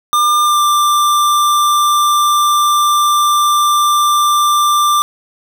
square tone with pitch glide, 1200 to 1184.2 Hz, D6 to D6, +37 to +14 cents, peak -10 dBFS, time 0.13-5.02 s, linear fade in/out 0 ms, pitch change -23 cents, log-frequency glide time 0.44-0.6 s, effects 7-bit

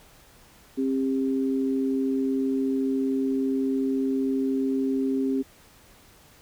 sine tone pair together, 267 / 400.1 Hz, C4 / G4, +35 / +35 cents, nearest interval perfect fifth, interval 700 cents, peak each -23 / -29 dBFS, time 0.77-5.43 s, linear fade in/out 20 ms, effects pink hiss -54 dBFS RMS until 6.41 s

